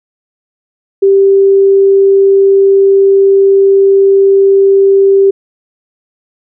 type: tone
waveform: sine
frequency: 392 Hz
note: G4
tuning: in tune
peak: -3 dBFS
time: 1.02-5.31 s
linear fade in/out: 10 ms
effects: none